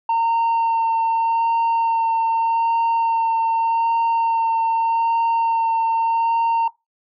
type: tone with vibrato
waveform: sine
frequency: 914 Hz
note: A#5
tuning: 34 cents flat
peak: -13 dBFS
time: 0.09-6.68 s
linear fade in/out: 5 ms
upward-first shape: sine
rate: 0.83 Hz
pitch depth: 11 cents each way
effects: noise-tail reverb RT60 0.2 s tail -21 dB re dry + tanh soft clip ceiling -15 dBFS